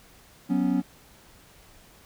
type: chord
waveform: triangle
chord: F# suspended fourth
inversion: none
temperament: equal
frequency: 185 / 246.9 / 277.2 Hz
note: F#3 / B3 / C#4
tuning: 0 / 0 / 0 cents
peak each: -25 / -24 / -23 dBFS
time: 0.49-0.82 s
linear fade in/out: 20 ms
effects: pink hiss -54 dBFS RMS until 2.05 s